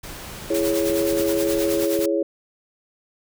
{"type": "noise", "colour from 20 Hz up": "pink", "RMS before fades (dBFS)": -36, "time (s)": [0.03, 1.85], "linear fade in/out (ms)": 10}
{"type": "chord", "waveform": "sine", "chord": "C# minor", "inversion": "first", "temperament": "just", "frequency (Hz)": [332.6, 415.8, 554.4], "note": ["E4", "G#4", "C#5"], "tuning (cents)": [16, 2, 0], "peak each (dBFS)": [-22, -24, -23], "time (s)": [0.5, 2.23], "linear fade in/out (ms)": 5}
{"type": "noise with tremolo", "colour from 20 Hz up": "white", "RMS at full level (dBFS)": -29, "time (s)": [0.54, 2.06], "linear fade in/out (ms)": 5, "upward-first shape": "sine", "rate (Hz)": 9.5, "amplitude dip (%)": 65}
{"type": "clicks", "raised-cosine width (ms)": 3, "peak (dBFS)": -23, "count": 4, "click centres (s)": [0.899, 1.127, 1.199, 1.991]}
{"effects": []}